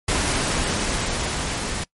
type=noise with level ramp; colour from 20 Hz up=pink; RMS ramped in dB=-21 to -27 dBFS; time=0.08-1.84 s; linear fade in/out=5 ms; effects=noise-tail reverb RT60 0.1 s tail -23 dB re dry + MP3 48 kbps